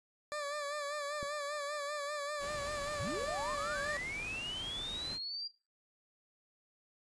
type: tone with vibrato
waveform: 20% pulse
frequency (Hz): 583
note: D5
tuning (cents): -13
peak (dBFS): -32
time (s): 0.32-3.97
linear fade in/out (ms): 0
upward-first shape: sine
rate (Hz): 5.1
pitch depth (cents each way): 53
type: click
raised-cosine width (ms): 3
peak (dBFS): -32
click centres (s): 1.229
type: noise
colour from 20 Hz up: pink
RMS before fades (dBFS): -47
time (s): 2.39-5.19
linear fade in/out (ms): 50
type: linear sweep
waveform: sine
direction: up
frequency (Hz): 62.3 to 4800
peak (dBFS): -38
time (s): 2.99-5.48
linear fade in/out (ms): 10
effects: noise-tail reverb RT60 0.3 s tail -19 dB re dry + resampled to 22050 Hz